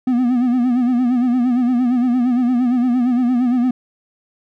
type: tone with vibrato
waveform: triangle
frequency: 247.1 Hz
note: B3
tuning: 1 cent sharp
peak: -11 dBFS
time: 0.07-3.71 s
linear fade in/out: 5 ms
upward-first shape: sine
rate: 8.7 Hz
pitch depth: 77 cents each way
effects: none